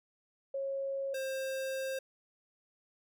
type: tone pair in turn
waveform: sine / square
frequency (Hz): 546 / 531.1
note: C#5 / C5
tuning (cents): -26 / +26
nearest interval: unison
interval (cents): 48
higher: first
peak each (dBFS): -33 / -35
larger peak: first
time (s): 0.54-1.14 / 1.14-1.99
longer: second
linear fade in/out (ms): 5
effects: none